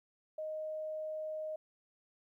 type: tone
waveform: sine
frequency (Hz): 622.3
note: D#5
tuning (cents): 0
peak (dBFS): -37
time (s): 0.38-1.56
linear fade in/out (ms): 5
effects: 13-bit